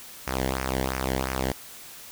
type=tone with flanger; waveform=sawtooth; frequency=65.41 Hz; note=C2; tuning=in tune; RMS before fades=-28 dBFS; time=0.27-1.52 s; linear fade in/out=5 ms; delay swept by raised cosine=0.25 to 0.82 ms; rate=2.9 Hz; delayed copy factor=-0.75; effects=white hiss -44 dBFS RMS until 2.11 s